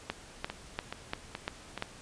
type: two click trains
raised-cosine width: 0.3 ms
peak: -16 / -20 dBFS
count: 6 / 4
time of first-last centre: 0.1-1.824 / 0.5-1.777 s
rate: 2.9 / 2.35 Hz
effects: pink hiss -51 dBFS RMS until 2.01 s + resampled to 22050 Hz